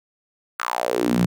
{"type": "tone with high-pass filter sweep", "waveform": "sawtooth", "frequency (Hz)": 60.3, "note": "B1", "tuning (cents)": -41, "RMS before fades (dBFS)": -22, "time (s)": [0.59, 1.26], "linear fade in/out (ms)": 5, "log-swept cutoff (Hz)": [1400, 150], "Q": 4.4, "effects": []}